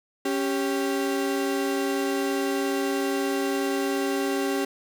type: tone pair together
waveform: 35% pulse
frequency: 276.2 / 393.1 Hz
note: C#4 / G4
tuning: -6 / +5 cents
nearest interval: tritone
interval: 611 cents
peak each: -25 dBFS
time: 0.25-4.65 s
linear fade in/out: 5 ms
effects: none